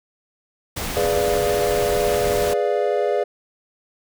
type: noise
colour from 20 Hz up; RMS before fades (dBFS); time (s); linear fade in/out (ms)
pink; -27; 0.76-2.54; 10
type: chord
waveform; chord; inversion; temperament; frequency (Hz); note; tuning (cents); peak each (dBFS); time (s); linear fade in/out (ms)
triangle; G# diminished seventh; none; equal; 415.3 / 493.9 / 587.3 / 698.5; G#4 / B4 / D5 / F5; 0 / 0 / 0 / 0; -20 / -22 / -21 / -24; 0.96-3.24; 10
effects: none